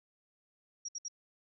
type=tone bursts; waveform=sine; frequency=5670 Hz; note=F8; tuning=25 cents sharp; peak=-37 dBFS; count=3; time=0.85-1.083 s; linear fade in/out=5 ms; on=35 ms; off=64 ms; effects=none